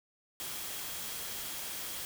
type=tone in noise; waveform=sine; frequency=3268 Hz; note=G#7; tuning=29 cents flat; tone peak=-51 dBFS; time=0.4-2.05 s; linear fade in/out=0 ms; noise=white; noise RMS=-40 dBFS; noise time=0.4-2.05 s; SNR=-14 dB; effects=none